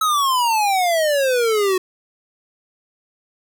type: exponential sweep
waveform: square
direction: down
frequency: 1300 to 365.4 Hz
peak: -16 dBFS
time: 0.01-1.78 s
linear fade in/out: 5 ms
effects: none